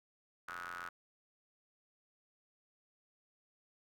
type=ring-modulated tone; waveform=sawtooth; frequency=87.31 Hz; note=F2; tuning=in tune; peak=-36 dBFS; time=0.48-0.89 s; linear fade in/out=5 ms; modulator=1370 Hz; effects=none